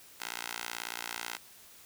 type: tone with high-pass filter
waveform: 10% pulse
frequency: 58.27 Hz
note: A#1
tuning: in tune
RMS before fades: -40 dBFS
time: 0.2-1.37 s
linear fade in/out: 5 ms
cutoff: 1300 Hz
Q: 0.64
effects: white hiss -55 dBFS RMS until 1.85 s